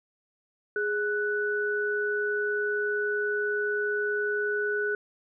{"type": "tone pair together", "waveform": "sine", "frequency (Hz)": [415.3, 1484.2], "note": ["G#4", "F#6"], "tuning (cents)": [0, 5], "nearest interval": "octave + minor seventh", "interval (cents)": 2205, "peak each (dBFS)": -28, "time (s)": [0.76, 4.95], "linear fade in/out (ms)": 2, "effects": []}